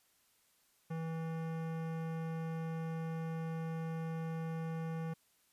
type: tone with hard clipping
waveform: sine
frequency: 162.7 Hz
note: E3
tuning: 22 cents flat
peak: -39 dBFS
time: 0.9-5.14 s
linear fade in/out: 10 ms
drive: 18 dB
effects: white hiss -72 dBFS RMS until 5.52 s + resampled to 32000 Hz